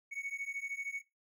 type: beating tone pair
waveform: triangle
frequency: 2217 / 2230 Hz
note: C#7 / C#7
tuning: 0 / +10 cents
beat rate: 13 Hz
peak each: -39 / -39 dBFS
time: 0.11-1.02 s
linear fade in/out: 20 ms
effects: noise-tail reverb RT60 0.2 s tail -17 dB re dry